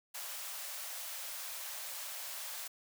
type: high-pass noise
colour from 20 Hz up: white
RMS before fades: -43 dBFS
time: 0.14-2.68 s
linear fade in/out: 10 ms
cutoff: 520 Hz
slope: 96 dB/octave
effects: none